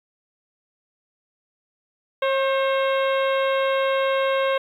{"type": "harmonic tone with a mistuned harmonic", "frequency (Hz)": 539, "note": "C#5", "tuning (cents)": -49, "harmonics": [1, 2, 3, 4, 5, 6, 7], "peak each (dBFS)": [-20, -26, -30, -32, -34, -36, -37], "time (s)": [2.22, 4.58], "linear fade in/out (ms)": 5, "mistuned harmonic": 3, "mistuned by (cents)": -42, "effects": ["9-bit"]}